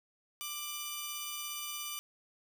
10% pulse tone pair together, 1187 / 2976 Hz, D6 / F#7, +18 / +9 cents, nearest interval octave + major third, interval 1591 cents, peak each -34 / -32 dBFS, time 0.41-1.99 s, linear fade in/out 0 ms, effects none

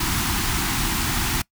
pink band-stop noise, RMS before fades -23 dBFS, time 0-1.42 s, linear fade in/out 5 ms, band 360 to 770 Hz, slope 48 dB/octave, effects noise-tail reverb RT60 0.1 s tail -23 dB re dry

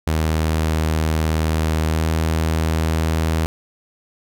sawtooth tone with pitch glide, 79 to 80.15 Hz, D#2 to E2, +27 to -48 cents, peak -13 dBFS, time 0.07-3.46 s, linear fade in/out 0 ms, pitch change +25 cents, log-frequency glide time 1.86-2.04 s, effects none

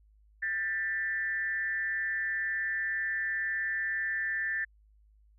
sine tone with frequency modulation, 1779 Hz, A6, 19 cents sharp, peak -29 dBFS, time 0.42-4.65 s, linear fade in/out 10 ms, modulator 184 Hz, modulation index 0.65, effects added 52 Hz sine -59 dBFS peak until 5.38 s

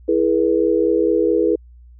sine tone cluster, 329.1 / 418.8 / 483.4 Hz, E4 / G#4 / B4, -3 / +15 / -37 cents, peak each -18 dBFS, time 0.08-1.56 s, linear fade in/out 10 ms, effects added 60 Hz sine -41 dBFS peak until 1.99 s

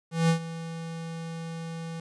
square tone with ADSR envelope, 164.81 Hz, E3, in tune, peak -19 dBFS, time 0.11-2 s, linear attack 180 ms, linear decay 98 ms, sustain -16 dB, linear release 3 ms, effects resampled to 22050 Hz + 10-bit

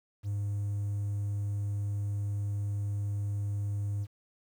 triangle tone, 101.7 Hz, G#2, 36 cents flat, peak -27 dBFS, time 0.23-4.07 s, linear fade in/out 50 ms, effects tanh soft clip ceiling -24 dBFS + 10-bit

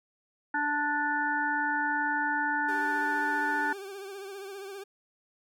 harmonic tone, 293.7 Hz, D4, in tune, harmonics 1 / 3 / 5 / 6, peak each -36 / -30 / -30 / -33 dBFS, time 0.54-3.73 s, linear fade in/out 5 ms
40% pulse tone with vibrato, 393.3 Hz, G4, 6 cents sharp, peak -38 dBFS, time 2.68-4.84 s, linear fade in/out 10 ms, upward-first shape triangle, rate 15 Hz, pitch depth 71 cents each way
effects none

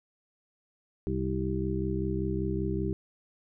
harmonic tone, 65.2 Hz, C2, 5 cents flat, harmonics 1 / 2 / 3 / 5 / 6, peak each -34 / -34 / -34 / -34 / -34 dBFS, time 1.07-2.93 s, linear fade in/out 0 ms, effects none

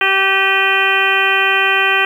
harmonic tone with a mistuned harmonic, 386.8 Hz, G4, 23 cents flat, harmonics 1 / 2 / 3 / 4 / 5 / 6 / 7 / 8, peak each -22 / -22 / -20 / -17 / -18 / -18 / -20 / -21 dBFS, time 0.01-2.05 s, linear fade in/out 2 ms, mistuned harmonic 6, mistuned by +92 cents, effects 7-bit

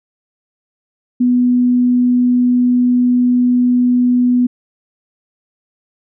sine tone, 246.9 Hz, B3, in tune, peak -9 dBFS, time 1.2-4.47 s, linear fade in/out 10 ms, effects none

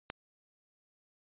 click, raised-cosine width 0.3 ms, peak -21 dBFS, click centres 0.101 s, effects resampled to 8000 Hz

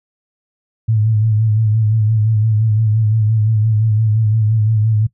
sine tone with vibrato, 109 Hz, A2, 16 cents flat, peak -11 dBFS, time 0.88-5.07 s, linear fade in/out 10 ms, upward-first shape sine, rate 5.8 Hz, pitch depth 53 cents each way, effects noise-tail reverb RT60 0.1 s tail -19 dB re dry

